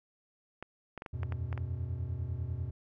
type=clicks; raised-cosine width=0.5 ms; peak=-26 dBFS; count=8; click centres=0.626 / 0.977 / 1.021 / 1.062 / 1.232 / 1.323 / 1.528 / 1.577 s
type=chord; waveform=triangle; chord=E suspended second; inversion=none; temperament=equal; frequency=82.41 / 92.5 / 123.47 Hz; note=E2 / F#2 / B2; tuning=0 / 0 / 0 cents; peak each=-36 dBFS; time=1.13-2.71 s; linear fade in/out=10 ms
effects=none